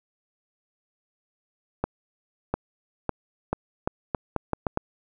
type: accelerating click train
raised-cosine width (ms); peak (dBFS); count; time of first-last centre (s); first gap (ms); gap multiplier
1; -10; 10; 1.84-4.774; 700; 0.79
effects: none